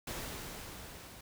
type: noise with level ramp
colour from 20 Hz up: pink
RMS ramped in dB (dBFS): -40 to -52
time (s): 0.07-1.21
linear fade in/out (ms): 5
effects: none